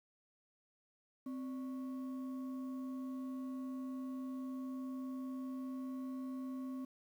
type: tone with frequency modulation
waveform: sine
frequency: 260.3 Hz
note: C4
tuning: 9 cents flat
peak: -40 dBFS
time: 1.26-6.85 s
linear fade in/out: 5 ms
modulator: 846 Hz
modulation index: 0.29
effects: 11-bit